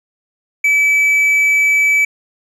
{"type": "tone", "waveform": "triangle", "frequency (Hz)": 2300, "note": "D7", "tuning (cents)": -37, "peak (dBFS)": -8, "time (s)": [0.64, 2.05], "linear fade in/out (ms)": 5, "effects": ["resampled to 32000 Hz"]}